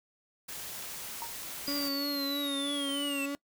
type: noise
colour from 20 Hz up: white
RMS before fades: -41 dBFS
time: 0.48-1.89 s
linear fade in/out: 10 ms
type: tone with exponential decay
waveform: sine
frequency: 932.3 Hz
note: A#5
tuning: in tune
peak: -32 dBFS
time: 1.22-1.33 s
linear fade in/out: 1 ms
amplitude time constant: 23 ms
type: linear sweep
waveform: square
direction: down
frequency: 4900 to 2629 Hz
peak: -34 dBFS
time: 1.67-3.26 s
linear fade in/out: 5 ms
type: tone with vibrato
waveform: 35% pulse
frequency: 282.1 Hz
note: C#4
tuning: 30 cents sharp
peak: -31 dBFS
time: 1.68-3.35 s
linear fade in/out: 0 ms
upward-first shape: triangle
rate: 3.1 Hz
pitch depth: 33 cents each way
effects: noise-tail reverb RT60 0.1 s tail -22 dB re dry